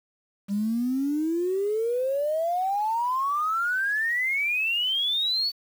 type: exponential sweep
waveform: triangle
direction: up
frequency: 196 to 4536 Hz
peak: -19 dBFS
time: 0.48-5.52 s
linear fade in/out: 50 ms
effects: tanh soft clip ceiling -21 dBFS + 8-bit